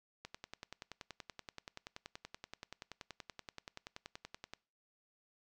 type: click train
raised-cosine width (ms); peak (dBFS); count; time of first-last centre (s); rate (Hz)
0.2; -28; 46; 0.25-4.536; 10.5
effects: noise-tail reverb RT60 0.4 s tail -24 dB re dry